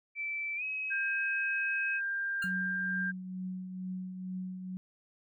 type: tone with pitch glide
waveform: sine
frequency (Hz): 2324 to 2549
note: D7 to D#7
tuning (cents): -19 to +41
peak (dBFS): -33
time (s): 0.15-2.01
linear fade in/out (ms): 50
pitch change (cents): +160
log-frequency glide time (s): 0.56-0.63
type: tone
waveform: sine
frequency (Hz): 1593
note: G6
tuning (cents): +27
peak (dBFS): -31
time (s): 0.9-3.12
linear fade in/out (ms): 20
type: tone with exponential decay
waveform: 25% pulse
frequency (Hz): 1400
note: F6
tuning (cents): +4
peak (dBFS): -31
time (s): 2.42-2.54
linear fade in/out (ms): 5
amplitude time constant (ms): 24
type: tone with tremolo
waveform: sine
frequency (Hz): 185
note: F#3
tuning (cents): 0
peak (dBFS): -34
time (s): 2.44-4.77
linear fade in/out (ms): 0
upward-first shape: triangle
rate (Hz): 2.2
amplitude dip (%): 50
effects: none